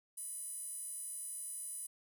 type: tone with high-pass filter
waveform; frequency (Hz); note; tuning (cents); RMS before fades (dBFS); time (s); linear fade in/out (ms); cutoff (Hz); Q
sawtooth; 992; B5; +7; -44; 0.17-1.87; 10; 10000; 9.2
effects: none